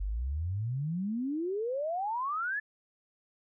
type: exponential sweep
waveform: sine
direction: up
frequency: 45.41 to 1760 Hz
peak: -30 dBFS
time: 0-2.6 s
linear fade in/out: 10 ms
effects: none